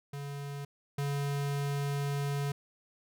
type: tone pair in turn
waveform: square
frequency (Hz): 141.8 / 141.8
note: C#3 / C#3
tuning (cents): +40 / +40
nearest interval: unison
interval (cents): 0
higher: neither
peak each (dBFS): -38 / -31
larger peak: second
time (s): 0.13-0.65 / 0.98-2.52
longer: second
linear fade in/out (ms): 5
effects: none